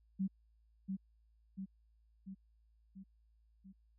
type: tone with echo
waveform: sine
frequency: 192 Hz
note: G3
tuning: 36 cents flat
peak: -32 dBFS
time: 0.19-0.28 s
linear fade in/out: 20 ms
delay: 690 ms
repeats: 5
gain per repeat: -4 dB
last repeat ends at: 3.73 s
effects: added 55 Hz sine -67 dBFS peak until 3.98 s